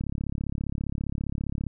click train, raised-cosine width 5 ms, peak -18 dBFS, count 59, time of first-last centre 0.01-1.667 s, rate 35 Hz, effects none

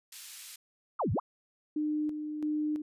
white band-pass noise, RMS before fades -47 dBFS, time 0.12-0.56 s, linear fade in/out 5 ms, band 2200 to 12000 Hz, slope 12 dB/octave
sine exponential two-way sweep, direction down then up, 1399 to 83.2 to 1399 Hz, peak -27 dBFS, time 0.99-1.2 s, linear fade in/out 10 ms, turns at 1.12 s
sine tone with tremolo, 302.7 Hz, D#4, 48 cents flat, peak -28 dBFS, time 1.76-2.82 s, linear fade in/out 5 ms, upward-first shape square, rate 1.5 Hz, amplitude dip 50%
effects resampled to 32000 Hz

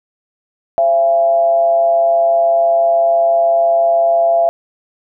sine tone with frequency modulation, 676 Hz, E5, 43 cents sharp, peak -9 dBFS, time 0.78-4.49 s, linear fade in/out 0 ms, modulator 142 Hz, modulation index 0.37, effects none

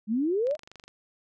sine exponential sweep, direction up, 202.6 to 646 Hz, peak -23 dBFS, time 0.07-0.57 s, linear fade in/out 50 ms
click train, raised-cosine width 0.2 ms, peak -29 dBFS, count 11, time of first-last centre 0.47-0.88 s, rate 24.4 Hz
effects none

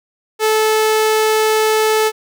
sawtooth tone, 435.1 Hz, A4, 19 cents flat, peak -8 dBFS, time 0.39-2.12 s, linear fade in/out 50 ms, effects none

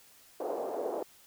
white band-pass noise, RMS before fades -35 dBFS, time 0.4-1.03 s, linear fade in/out 5 ms, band 370 to 640 Hz, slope 24 dB/octave, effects white hiss -59 dBFS RMS until 1.26 s

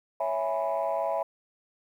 sine chord, C# minor seventh, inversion none, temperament equal, 554.4 / 659.3 / 830.6 / 987.8 Hz, C#5 / E5 / G#5 / B5, 0 / 0 / 0 / 0 cents, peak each -31 / -28 / -32 / -33 dBFS, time 0.2-1.23 s, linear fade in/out 5 ms, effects tanh soft clip ceiling -19 dBFS + 10-bit

